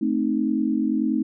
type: chord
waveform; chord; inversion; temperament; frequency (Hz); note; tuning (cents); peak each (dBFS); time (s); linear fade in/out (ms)
sine; A diminished; none; equal; 220 / 261.6 / 311.1; A3 / C4 / Eb4; 0 / 0 / 0; -24; 0.01-1.23; 10
effects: none